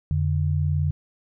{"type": "tone pair together", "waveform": "sine", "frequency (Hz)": [87.11, 146.6], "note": ["F2", "D3"], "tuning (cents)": [-4, -3], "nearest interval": "major sixth", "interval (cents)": 901, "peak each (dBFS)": [-22, -23], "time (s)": [0.11, 0.91], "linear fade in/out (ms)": 0, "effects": []}